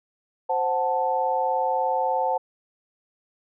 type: chord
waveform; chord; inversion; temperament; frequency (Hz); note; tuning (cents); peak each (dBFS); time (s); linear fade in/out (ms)
sine; F# diminished; second; equal; 523.3 / 740 / 880; C5 / F#5 / A5; 0 / 0 / 0; -26 / -26 / -24; 0.49-2.38; 10
effects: none